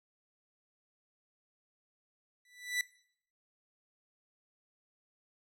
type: tone with exponential growth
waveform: sawtooth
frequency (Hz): 1975.5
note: B6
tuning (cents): 0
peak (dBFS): -24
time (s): 2.45-2.81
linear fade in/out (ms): 2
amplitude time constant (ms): 77
effects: noise-tail reverb RT60 0.6 s tail -20 dB re dry + low-pass 12000 Hz 12 dB/octave